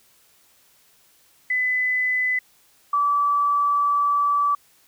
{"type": "tone pair in turn", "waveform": "sine", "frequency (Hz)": [2007, 1154.5], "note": ["B6", "D6"], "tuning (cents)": [27, -30], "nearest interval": "minor seventh", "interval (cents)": 957, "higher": "first", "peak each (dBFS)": [-19, -17], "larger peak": "second", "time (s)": [[1.5, 2.39], [2.93, 4.55]], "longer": "second", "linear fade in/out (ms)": 5, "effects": ["white hiss -58 dBFS RMS until 4.87 s"]}